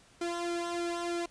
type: tone with flanger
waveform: sawtooth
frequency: 344.3 Hz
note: F4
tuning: 25 cents flat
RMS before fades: -34 dBFS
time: 0.21-1.26 s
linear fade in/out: 5 ms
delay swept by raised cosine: 1.8 to 2.49 ms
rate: 3.2 Hz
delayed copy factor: -0.8
effects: pink hiss -60 dBFS RMS until 1.3 s + resampled to 22050 Hz